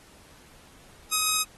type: tone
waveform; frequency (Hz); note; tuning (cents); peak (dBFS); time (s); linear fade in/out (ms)
5% pulse; 1263; D#6; +26; -12; 1.11-1.44; 20
effects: pink hiss -54 dBFS RMS until 1.57 s + AAC 32 kbps

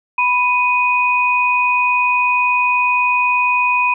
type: tone pair together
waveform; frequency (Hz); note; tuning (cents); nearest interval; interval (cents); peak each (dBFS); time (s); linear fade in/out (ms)
sine; 988.2 / 2490; B5 / D#7; +1 / +1; octave + major third; 1600; -15; 0.18-3.94; 5
effects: none

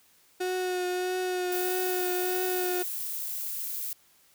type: tone with vibrato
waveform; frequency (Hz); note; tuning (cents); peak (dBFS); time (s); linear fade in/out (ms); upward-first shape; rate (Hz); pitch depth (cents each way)
35% pulse; 364.6; F#4; -25; -26; 0.4-2.83; 10; triangle; 1.6; 21
type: noise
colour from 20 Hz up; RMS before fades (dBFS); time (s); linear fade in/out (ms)
violet; -34; 1.52-3.93; 2
effects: white hiss -62 dBFS RMS until 4.34 s

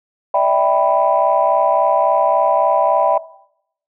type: chord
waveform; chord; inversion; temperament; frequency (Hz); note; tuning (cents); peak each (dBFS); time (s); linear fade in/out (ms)
sine; E minor seventh; third; equal with one note detuned; 587.3 / 650.9 / 784 / 987.8; D5 / E5 / G5 / B5; 0 / -22 / 0 / 0; -17; 0.34-3.18; 5
effects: noise-tail reverb RT60 0.7 s tail -17 dB re dry + tanh soft clip ceiling -2 dBFS

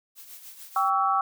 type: noise with tremolo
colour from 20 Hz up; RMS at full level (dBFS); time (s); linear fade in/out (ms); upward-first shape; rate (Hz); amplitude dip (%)
blue; -42; 0.15-0.91; 50; triangle; 6.8; 65
type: chord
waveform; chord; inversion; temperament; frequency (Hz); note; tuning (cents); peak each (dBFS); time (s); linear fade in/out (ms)
sine; C# diminished; second; equal with one note detuned; 784 / 1131.4 / 1318.5; G5 / C#6 / E6; 0 / +35 / 0; -25; 0.76-1.21; 2
effects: none

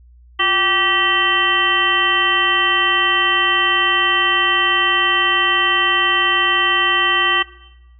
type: harmonic tone with a mistuned harmonic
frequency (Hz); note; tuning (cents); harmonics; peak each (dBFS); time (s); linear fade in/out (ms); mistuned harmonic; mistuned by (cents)
387; G4; -22; 1 / 2 / 3 / 4 / 5 / 7 / 8; -27 / -28 / -19 / -28 / -19 / -22 / -18; 0.39-7.43; 10; 1; -150
effects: noise-tail reverb RT60 0.9 s tail -17 dB re dry + added 60 Hz sine -43 dBFS peak until 7.99 s

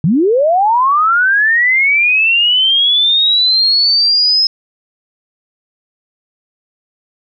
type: linear sweep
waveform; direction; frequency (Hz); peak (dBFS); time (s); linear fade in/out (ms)
sine; up; 138.59 to 5170; -8; 0.04-4.47; 2
effects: none

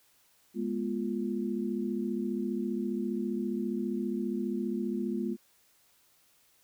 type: chord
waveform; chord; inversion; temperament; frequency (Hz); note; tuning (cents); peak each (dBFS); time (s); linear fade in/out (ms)
sine; F diminished; first; equal with one note detuned; 207.7 / 242.6 / 349.2; Ab3 / Cb4 / F4; 0 / -31 / 0; -33 / -34 / -35; 0.54-5.37; 50
effects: white hiss -66 dBFS RMS until 6.63 s

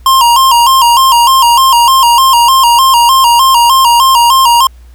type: tone with vibrato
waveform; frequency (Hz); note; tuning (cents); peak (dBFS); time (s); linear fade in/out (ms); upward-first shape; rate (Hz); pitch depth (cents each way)
square; 1000; B5; +21; -4; 0.06-4.67; 2; square; 3.3; 99
effects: added 60 Hz sine -32 dBFS peak until 4.94 s + pink hiss -49 dBFS RMS until 4.94 s

